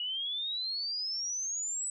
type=exponential sweep; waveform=sine; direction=up; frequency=2895 to 8040 Hz; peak=-32 dBFS; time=0-1.9 s; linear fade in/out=2 ms; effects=none